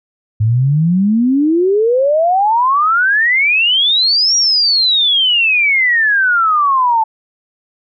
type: exponential two-way sweep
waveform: sine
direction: up then down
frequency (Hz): 104.4 to 5730 to 871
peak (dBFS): -9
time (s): 0.4-7.04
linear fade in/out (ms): 10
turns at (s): 4.36
effects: none